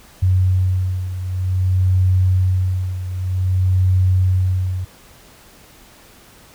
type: beating tone pair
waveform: sine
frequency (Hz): 92.5 / 93.03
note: F#2 / F#2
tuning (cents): 0 / +10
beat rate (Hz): 0.53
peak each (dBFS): -15 / -20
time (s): 0.22-4.85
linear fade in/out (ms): 10
effects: pink hiss -46 dBFS RMS until 6.54 s